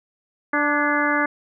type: harmonic tone with a mistuned harmonic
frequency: 293.7 Hz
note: D4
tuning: in tune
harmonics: 1 / 2 / 3 / 4 / 5 / 6 / 7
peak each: -24 / -27 / -27 / -25 / -25 / -24 / -28 dBFS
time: 0.53-1.26 s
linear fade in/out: 5 ms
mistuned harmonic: 6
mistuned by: -56 cents
effects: none